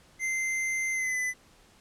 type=tone with pitch glide; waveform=square; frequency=2078 to 2006 Hz; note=C7 to B6; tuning=-12 to +26 cents; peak=-28 dBFS; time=0.19-1.34 s; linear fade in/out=50 ms; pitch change=-62 cents; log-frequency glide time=0.92-1.18 s; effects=pink hiss -59 dBFS RMS until 1.8 s + low-pass 10000 Hz 12 dB/octave